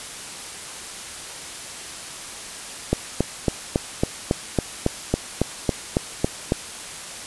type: click train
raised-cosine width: 2 ms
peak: -4 dBFS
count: 14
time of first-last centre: 2.93-6.521 s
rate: 3.62 Hz
effects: white hiss -35 dBFS RMS until 7.26 s + resampled to 24000 Hz